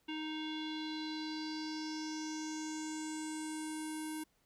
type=tone with low-pass filter sweep; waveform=square; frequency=311.1 Hz; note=D#4; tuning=in tune; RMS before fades=-41 dBFS; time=0.08-4.24 s; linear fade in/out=10 ms; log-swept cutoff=3000 to 11000 Hz; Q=5.1; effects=pink hiss -75 dBFS RMS until 4.45 s